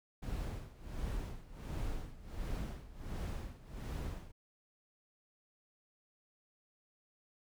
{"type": "noise with tremolo", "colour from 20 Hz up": "brown", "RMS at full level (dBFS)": -38, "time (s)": [0.22, 4.32], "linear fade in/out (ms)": 10, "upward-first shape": "sine", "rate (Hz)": 1.4, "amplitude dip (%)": 85, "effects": []}